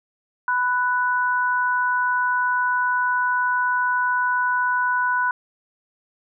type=tone pair together; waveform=sine; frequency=996 / 1482.1 Hz; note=B5 / F#6; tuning=+14 / +2 cents; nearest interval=perfect fifth; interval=688 cents; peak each=-21 dBFS; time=0.48-5.31 s; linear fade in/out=2 ms; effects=none